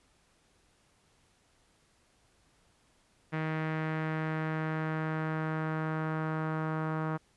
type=tone with low-pass filter sweep; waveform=sawtooth; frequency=157.6 Hz; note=D#3; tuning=23 cents sharp; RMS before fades=-33 dBFS; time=3.32-7.18 s; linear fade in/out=20 ms; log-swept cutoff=2000 to 1300 Hz; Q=2.2; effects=pink hiss -68 dBFS RMS until 7.36 s + resampled to 24000 Hz